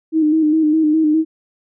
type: tone with vibrato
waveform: sine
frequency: 311.1 Hz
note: D#4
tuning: in tune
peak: -11 dBFS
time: 0.12-1.25 s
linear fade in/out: 50 ms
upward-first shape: square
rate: 4.9 Hz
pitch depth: 41 cents each way
effects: none